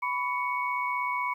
sine tone cluster, 991 / 1127 / 2229 Hz, B5 / C#6 / C#7, +6 / +28 / +9 cents, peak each -29 / -35 / -32 dBFS, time 0.02-1.34 s, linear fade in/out 10 ms, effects 10-bit

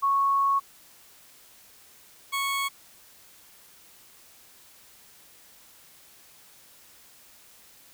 sine / 20% pulse tone pair in turn, 1105 / 1105 Hz, C#6 / C#6, -6 / -6 cents, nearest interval unison, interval 0 cents, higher neither, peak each -20 / -21 dBFS, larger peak first, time 0.02-0.6 / 2.32-2.69 s, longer first, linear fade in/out 20 ms, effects white hiss -54 dBFS RMS until 7.93 s

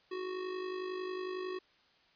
square tone with amplitude modulation, 370 Hz, F#4, in tune, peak -35 dBFS, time 0.11-1.59 s, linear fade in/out 10 ms, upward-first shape sine, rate 51 Hz, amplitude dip 55%, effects white hiss -67 dBFS RMS until 2.15 s + resampled to 11025 Hz

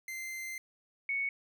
45% pulse / sine tone pair in turn, 2081 / 2219 Hz, C7 / C#7, -10 / +1 cents, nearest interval minor second, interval 111 cents, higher second, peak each -38 / -30 dBFS, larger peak second, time 0.08-0.58 / 1.09-1.29 s, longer first, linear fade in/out 2 ms, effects none

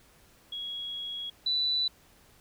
sine tone pair in turn, 3322 / 3975 Hz, G#7 / B7, 0 / +10 cents, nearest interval minor third, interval 310 cents, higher second, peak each -34 / -25 dBFS, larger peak second, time 0.52-1.3 / 1.46-1.88 s, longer first, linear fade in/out 5 ms, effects pink hiss -60 dBFS RMS until 2.4 s

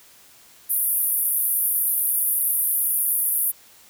white band-pass noise, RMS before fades -22 dBFS, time 0.69-3.52 s, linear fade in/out 20 ms, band 9800 to 15000 Hz, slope 96 dB/octave, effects white hiss -51 dBFS RMS until 3.89 s

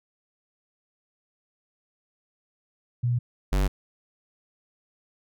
sine / square tone pair in turn, 121.2 / 48.01 Hz, B2 / G1, -32 / -35 cents, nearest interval octave + major third, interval 1603 cents, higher first, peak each -21 dBFS, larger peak neither, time 3.03-3.19 / 3.52-3.68 s, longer neither, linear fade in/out 10 ms, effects none

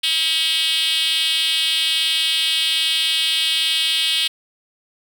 5% pulse tone with high-pass filter, 321.2 Hz, E4, 45 cents flat, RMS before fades -19 dBFS, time 0.03-4.28 s, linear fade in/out 10 ms, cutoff 3200 Hz, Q 3.9, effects none

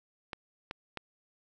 clicks, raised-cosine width 0.3 ms, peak -21 dBFS, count 3, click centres 0.332 / 0.711 / 0.973 s, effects none

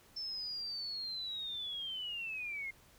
sine linear sweep, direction down, 5330 to 2109 Hz, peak -38 dBFS, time 0.16-2.71 s, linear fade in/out 10 ms, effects pink hiss -63 dBFS RMS until 2.98 s

